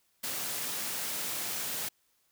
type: high-pass noise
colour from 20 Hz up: white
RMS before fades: -35 dBFS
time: 0.23-1.89 s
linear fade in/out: 10 ms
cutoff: 100 Hz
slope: 48 dB/octave
effects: white hiss -72 dBFS RMS until 2.31 s